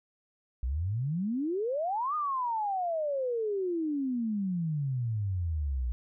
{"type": "exponential two-way sweep", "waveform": "sine", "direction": "up then down", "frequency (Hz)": [58.3, 1244.5, 58.3], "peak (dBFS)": -28, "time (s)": [0.63, 5.92], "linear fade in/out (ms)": 0, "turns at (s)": 2.15, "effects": []}